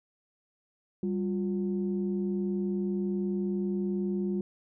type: tone pair together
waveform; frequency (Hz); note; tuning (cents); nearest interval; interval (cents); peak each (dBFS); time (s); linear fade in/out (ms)
sine; 196 / 354.6; G3 / F4; 0 / +26; minor seventh; 1026; -28 / -32; 1.03-4.41; 2
effects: tanh soft clip ceiling -20 dBFS